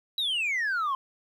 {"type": "exponential sweep", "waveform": "sine", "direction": "down", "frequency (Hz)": [3951, 1035], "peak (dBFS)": -23, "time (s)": [0.18, 0.95], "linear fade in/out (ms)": 2, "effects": ["tanh soft clip ceiling -24 dBFS", "10-bit"]}